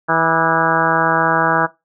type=harmonic tone with a mistuned harmonic; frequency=163.2 Hz; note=E3; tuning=17 cents flat; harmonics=1 / 2 / 3 / 4 / 5 / 6 / 7 / 8 / 9 / 10; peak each=-25 / -24 / -24 / -21 / -21 / -21 / -22 / -22 / -20 / -22 dBFS; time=0.08-1.67 s; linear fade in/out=20 ms; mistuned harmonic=7; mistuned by=+52 cents; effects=noise-tail reverb RT60 0.2 s tail -18 dB re dry